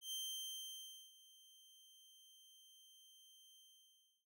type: tone with ADSR envelope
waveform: sawtooth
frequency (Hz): 3136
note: G7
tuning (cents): 0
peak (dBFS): -39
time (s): 0.01-4.26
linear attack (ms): 110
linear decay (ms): 990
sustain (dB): -21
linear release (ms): 670
effects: none